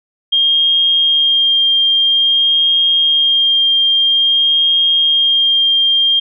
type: tone with vibrato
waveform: sine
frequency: 3217 Hz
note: G7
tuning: 44 cents sharp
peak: -9 dBFS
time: 0.32-6.2 s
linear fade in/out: 10 ms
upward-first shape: sine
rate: 0.5 Hz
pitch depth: 10 cents each way
effects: none